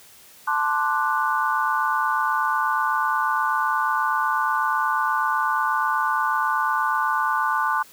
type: chord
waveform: sine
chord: D dominant seventh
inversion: second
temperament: equal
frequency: 880 / 1046.5 / 1174.7 / 1480 Hz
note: A5 / C6 / D6 / F#6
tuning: 0 / 0 / 0 / 0 cents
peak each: -25 dBFS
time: 0.47-7.83 s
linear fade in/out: 10 ms
effects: white hiss -49 dBFS RMS until 7.92 s